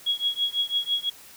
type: tone with tremolo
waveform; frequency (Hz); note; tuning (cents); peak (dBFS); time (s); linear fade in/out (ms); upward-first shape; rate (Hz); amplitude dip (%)
sine; 3322; G#7; 0; -19; 0.06-1.1; 10; triangle; 6; 100
effects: white hiss -48 dBFS RMS until 1.36 s